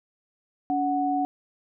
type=tone pair together; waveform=sine; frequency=284.2 / 740 Hz; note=C#4 / F#5; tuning=+43 / 0 cents; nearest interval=octave + perfect fourth; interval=1657 cents; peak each=-26 / -24 dBFS; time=0.7-1.25 s; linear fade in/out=0 ms; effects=none